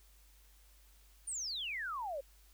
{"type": "exponential sweep", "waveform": "sine", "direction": "down", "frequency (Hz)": [9397, 523.3], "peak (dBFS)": -37, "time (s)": [1.27, 2.21], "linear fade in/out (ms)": 10, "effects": ["added 50 Hz sine -61 dBFS peak until 2.53 s", "white hiss -67 dBFS RMS until 2.53 s"]}